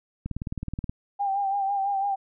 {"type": "click train", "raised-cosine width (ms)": 5, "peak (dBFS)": -18, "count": 13, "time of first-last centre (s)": [0.26, 0.895], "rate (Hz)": 18.9}
{"type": "tone with vibrato", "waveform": "sine", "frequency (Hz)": 792, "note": "G5", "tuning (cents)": 18, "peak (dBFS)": -23, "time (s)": [1.19, 2.16], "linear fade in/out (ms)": 20, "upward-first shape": "sine", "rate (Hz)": 6, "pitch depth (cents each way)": 42}
{"effects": []}